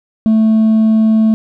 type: tone with hard clipping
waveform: triangle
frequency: 220 Hz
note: A3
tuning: in tune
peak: -6 dBFS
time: 0.26-1.34 s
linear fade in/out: 0 ms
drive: 1 dB
effects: none